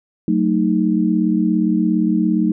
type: chord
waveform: sine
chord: D# diminished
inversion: first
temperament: just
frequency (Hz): 186.68 / 224 / 311.1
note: F#3 / A3 / D#4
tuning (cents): +16 / +31 / 0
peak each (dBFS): -18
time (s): 0.28-2.52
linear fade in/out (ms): 2
effects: none